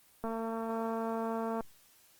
click train, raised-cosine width 1 ms, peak -23 dBFS, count 310, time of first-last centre 0.24-1.607 s, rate 226 Hz, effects white hiss -63 dBFS RMS until 2.19 s + Opus 24 kbps

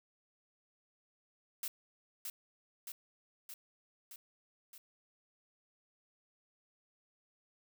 blue noise with echo, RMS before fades -39 dBFS, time 1.63-1.68 s, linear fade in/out 2 ms, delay 620 ms, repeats 5, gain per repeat -3 dB, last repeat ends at 4.78 s, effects none

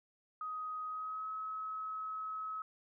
sine tone with pitch glide, 1255 to 1283.6 Hz, D#6 to E6, +15 to -46 cents, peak -38 dBFS, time 0.41-2.62 s, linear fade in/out 2 ms, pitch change +39 cents, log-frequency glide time 0.87-1.28 s, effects none

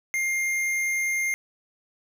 sine tone with tanh clipping, 2115 Hz, C7, 18 cents sharp, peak -25 dBFS, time 0.14-1.34 s, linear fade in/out 0 ms, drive 15 dB, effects none

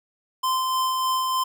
square tone with tremolo, 1036 Hz, C6, 17 cents flat, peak -21 dBFS, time 0.43-1.44 s, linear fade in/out 10 ms, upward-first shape sine, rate 3.3 Hz, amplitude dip 25%, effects 10-bit

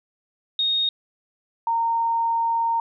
sine tone pair in turn, 3720 / 920.9 Hz, A#7 / A#5, -4 / -21 cents, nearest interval 2 octaves, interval 2417 cents, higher first, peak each -19 dBFS, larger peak neither, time 0.59-0.89 / 1.67-2.8 s, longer second, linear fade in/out 2 ms, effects none

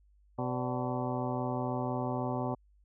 harmonic tone with a mistuned harmonic, 126 Hz, B2, 35 cents sharp, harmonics 1 / 2 / 3 / 4 / 5 / 6 / 7 / 8 / 9, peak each -36 / -36 / -40 / -43 / -39 / -40 / -41 / -44 / -46 dBFS, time 0.38-2.55 s, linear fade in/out 10 ms, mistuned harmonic 5, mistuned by -120 cents, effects added 50 Hz sine -61 dBFS peak until 2.84 s

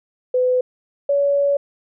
sine tone pair in turn, 504 / 565.7 Hz, B4 / C#5, +35 / +35 cents, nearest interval major second, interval 200 cents, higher second, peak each -14 dBFS, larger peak neither, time 0.34-0.61 / 1.09-1.57 s, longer second, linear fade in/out 5 ms, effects none

